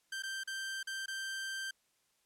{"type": "tone with dropouts", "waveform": "sawtooth", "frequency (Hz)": 1568, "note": "G6", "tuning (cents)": 0, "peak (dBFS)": -34, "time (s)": [0.12, 1.71], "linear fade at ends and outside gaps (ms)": 5, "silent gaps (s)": [[0.224, 0.234], [0.436, 0.474], [0.83, 0.871], [1.06, 1.08]], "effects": ["white hiss -75 dBFS RMS until 2.25 s", "low-pass 11000 Hz 12 dB/octave"]}